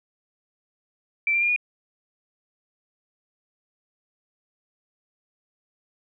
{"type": "tone with pitch steps", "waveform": "sine", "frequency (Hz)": [2335, 2372, 2409, 2447], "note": ["D7", "D7", "D7", "D#7"], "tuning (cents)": [-11, 17, 43, -29], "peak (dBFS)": -19, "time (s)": [1.27, 1.562], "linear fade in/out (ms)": 2, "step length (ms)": 73, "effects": []}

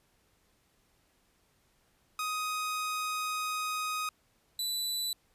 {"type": "tone pair in turn", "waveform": "sawtooth", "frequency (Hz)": [1252, 3975], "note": ["D#6", "B7"], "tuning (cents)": [10, 10], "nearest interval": "octave + minor sixth", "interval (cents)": 2000, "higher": "second", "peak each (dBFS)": -28, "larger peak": "neither", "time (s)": [[2.19, 4.09], [4.59, 5.13]], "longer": "first", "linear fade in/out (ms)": 2, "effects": ["pink hiss -70 dBFS RMS until 5.34 s", "resampled to 32000 Hz"]}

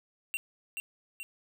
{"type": "tone with echo", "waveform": "square", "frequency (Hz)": 2746, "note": "F7", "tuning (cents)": -30, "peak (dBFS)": -31, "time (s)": [0.34, 0.37], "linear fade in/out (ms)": 0, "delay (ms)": 430, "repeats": 2, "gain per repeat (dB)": -4, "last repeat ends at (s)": 1.23, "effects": []}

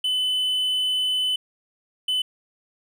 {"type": "tone bursts at uneven times", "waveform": "triangle", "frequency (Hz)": 3016, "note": "F#7", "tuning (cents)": 32, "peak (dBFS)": -19, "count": 2, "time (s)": [[0.04, 1.36], [2.08, 2.22]], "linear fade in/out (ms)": 5, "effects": []}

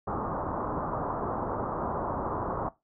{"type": "low-pass noise", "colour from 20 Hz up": "white", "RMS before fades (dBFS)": -32, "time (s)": [0.07, 2.69], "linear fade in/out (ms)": 5, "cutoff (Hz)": 1200, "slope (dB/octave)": 48, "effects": ["noise-tail reverb RT60 0.2 s tail -18 dB re dry"]}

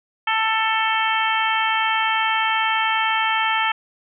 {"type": "harmonic tone with a mistuned harmonic", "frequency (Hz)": 442.6, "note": "A4", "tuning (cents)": 10, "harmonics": [2, 3, 4, 5, 6, 7], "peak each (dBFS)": [-22, -24, -25, -26, -27, -27], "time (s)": [0.27, 3.72], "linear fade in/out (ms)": 5, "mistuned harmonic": 7, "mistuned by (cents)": 20, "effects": []}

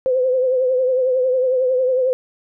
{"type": "tone with vibrato", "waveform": "sine", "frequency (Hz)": 512, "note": "C5", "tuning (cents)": -38, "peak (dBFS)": -14, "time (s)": [0.06, 2.13], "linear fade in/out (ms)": 0, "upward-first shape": "triangle", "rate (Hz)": 11, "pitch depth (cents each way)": 63, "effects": []}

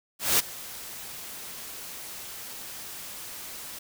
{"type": "noise with ADSR envelope", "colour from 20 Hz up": "white", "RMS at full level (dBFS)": -20, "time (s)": [0.19, 3.79], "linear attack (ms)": 200, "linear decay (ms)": 17, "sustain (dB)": -20, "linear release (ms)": 6, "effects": []}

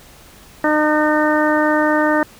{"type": "harmonic tone", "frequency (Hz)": 304.1, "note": "D#4", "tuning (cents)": -40, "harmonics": [1, 2, 3, 4, 5, 6], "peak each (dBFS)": [-17, -18, -21, -23, -23, -22], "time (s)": [0.64, 2.23], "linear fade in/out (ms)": 2, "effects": ["pink hiss -44 dBFS RMS until 2.39 s"]}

